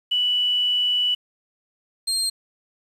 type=tone pair in turn; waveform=sine / 30% pulse; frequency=2960 / 4195 Hz; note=F#7 / C8; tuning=0 / +4 cents; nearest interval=tritone; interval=604 cents; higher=second; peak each=-18 dBFS; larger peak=neither; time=0.11-1.15 / 2.07-2.3 s; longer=first; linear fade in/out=10 ms; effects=resampled to 32000 Hz + 8-bit